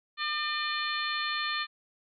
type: harmonic tone with a mistuned harmonic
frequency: 602 Hz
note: D5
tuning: 43 cents sharp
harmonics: 2 / 3 / 4 / 5 / 6 / 7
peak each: -34 / -34 / -38 / -40 / -37 / -37 dBFS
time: 0.17-1.67 s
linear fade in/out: 50 ms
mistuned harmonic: 6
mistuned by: -25 cents
effects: none